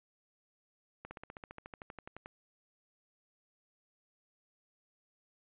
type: slowing click train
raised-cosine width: 0.5 ms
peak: -30 dBFS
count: 17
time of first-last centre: 1.05-2.259 s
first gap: 60 ms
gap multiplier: 1.03
effects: resampled to 8000 Hz

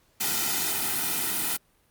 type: noise with comb filter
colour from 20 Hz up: white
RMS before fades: -27 dBFS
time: 0.2-1.57 s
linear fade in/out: 10 ms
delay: 1.8 ms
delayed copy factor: -0.9
effects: pink hiss -65 dBFS RMS until 1.9 s + Opus 48 kbps

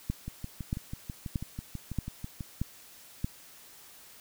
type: two click trains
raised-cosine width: 5 ms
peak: -24 / -17 dBFS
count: 14 / 6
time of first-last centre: 0.28-2.408 / 0.1-3.245 s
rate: 6.11 / 1.59 Hz
effects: white hiss -53 dBFS RMS until 4.2 s

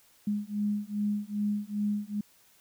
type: beating tone pair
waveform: sine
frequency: 205.9 / 208.4 Hz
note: G#3 / G#3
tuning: -15 / +6 cents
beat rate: 2.5 Hz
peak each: -31 dBFS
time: 0.27-2.21 s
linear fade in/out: 5 ms
effects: white hiss -62 dBFS RMS until 2.6 s

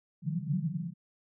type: band-pass noise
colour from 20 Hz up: white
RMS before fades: -33 dBFS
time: 0.22-0.94 s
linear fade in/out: 50 ms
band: 140 to 190 Hz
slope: 96 dB/octave
effects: none

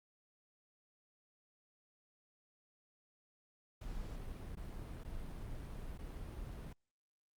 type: noise with dropouts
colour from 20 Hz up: brown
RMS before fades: -45 dBFS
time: 3.81-6.73 s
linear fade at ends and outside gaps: 5 ms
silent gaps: 4.553-4.57 / 5.037-5.047 / 5.978-5.988 s
effects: Opus 48 kbps

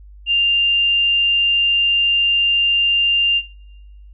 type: tone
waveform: sine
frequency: 2794 Hz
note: F7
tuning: in tune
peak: -13 dBFS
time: 0.26-3.42 s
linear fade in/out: 50 ms
effects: noise-tail reverb RT60 0.9 s tail -20 dB re dry + added 50 Hz sine -38 dBFS peak until 4.13 s

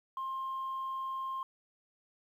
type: tone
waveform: sine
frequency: 1060 Hz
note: C6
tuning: 22 cents sharp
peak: -33 dBFS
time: 0.17-1.43 s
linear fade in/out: 2 ms
effects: tanh soft clip ceiling -32 dBFS + 11-bit

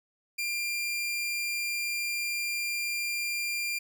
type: tone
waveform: sawtooth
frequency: 2389 Hz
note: D7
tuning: 29 cents sharp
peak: -26 dBFS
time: 0.38-3.79 s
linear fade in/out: 10 ms
effects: none

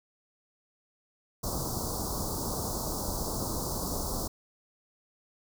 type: band-stop noise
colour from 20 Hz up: pink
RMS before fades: -33 dBFS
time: 1.43-4.28 s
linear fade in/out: 10 ms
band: 1200 to 4500 Hz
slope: 48 dB/octave
effects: none

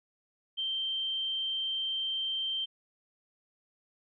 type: tone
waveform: sine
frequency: 3136 Hz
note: G7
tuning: in tune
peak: -30 dBFS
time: 0.57-2.66 s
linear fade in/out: 20 ms
effects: none

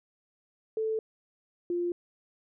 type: tone pair in turn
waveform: sine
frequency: 440 / 349.2 Hz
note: A4 / F4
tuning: 0 / 0 cents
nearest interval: major third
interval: 400 cents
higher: first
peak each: -27 dBFS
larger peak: neither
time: 0.77-0.99 / 1.7-1.92 s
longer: neither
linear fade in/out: 2 ms
effects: none

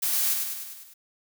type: noise with echo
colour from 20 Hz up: blue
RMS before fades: -26 dBFS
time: 0.02-0.34 s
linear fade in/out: 10 ms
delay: 100 ms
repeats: 6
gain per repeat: -4 dB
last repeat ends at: 0.94 s
effects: none

